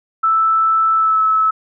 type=tone with pitch glide; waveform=sine; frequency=1318.5 to 1300.3 Hz; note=E6 to E6; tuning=0 to -24 cents; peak=-11 dBFS; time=0.23-1.51 s; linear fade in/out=10 ms; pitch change=-24 cents; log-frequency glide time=0.95-1.21 s; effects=none